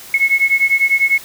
sine beating tone pair, 2182 / 2192 Hz, C#7 / C#7, -28 / -20 cents, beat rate 10 Hz, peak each -14 dBFS, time 0.14-1.18 s, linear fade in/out 2 ms, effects white hiss -36 dBFS RMS until 1.24 s

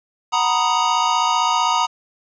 square chord, B major seventh, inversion second, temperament equal, 740 / 932.3 / 987.8 / 1244.5 Hz, F#5 / A#5 / B5 / D#6, 0 / 0 / 0 / 0 cents, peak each -26 / -20 / -23 / -22 dBFS, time 0.32-1.87 s, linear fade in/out 20 ms, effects resampled to 16000 Hz + 8-bit

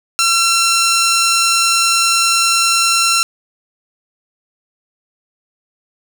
10% pulse tone, 1355 Hz, E6, 47 cents sharp, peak -3 dBFS, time 0.19-3.23 s, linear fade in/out 0 ms, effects none

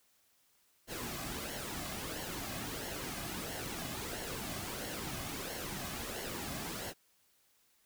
pink noise with flanger, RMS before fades -41 dBFS, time 0.87-6.94 s, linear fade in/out 50 ms, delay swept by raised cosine 0.81 to 2.21 ms, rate 1.5 Hz, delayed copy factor -0.55, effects white hiss -71 dBFS RMS until 7.85 s

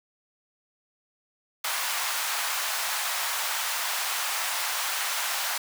pink high-pass noise, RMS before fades -29 dBFS, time 1.64-5.58 s, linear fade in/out 5 ms, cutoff 820 Hz, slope 24 dB/octave, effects none

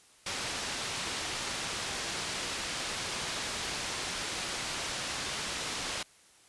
white low-pass noise, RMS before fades -36 dBFS, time 0.26-6.03 s, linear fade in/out 5 ms, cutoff 5500 Hz, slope 12 dB/octave, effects white hiss -60 dBFS RMS until 6.48 s + resampled to 24000 Hz

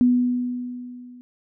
sine tone with level ramp, 246.9 Hz, B3, in tune, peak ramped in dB -12 to -41 dBFS, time 0.01-1.21 s, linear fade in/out 0 ms, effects none

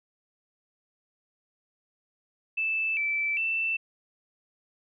sine tone with pitch steps, 2636 / 2322 / 2665 Hz, E7 / D7 / E7, -1 / -20 / +18 cents, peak -25 dBFS, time 2.57-3.77 s, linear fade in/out 10 ms, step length 400 ms, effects none

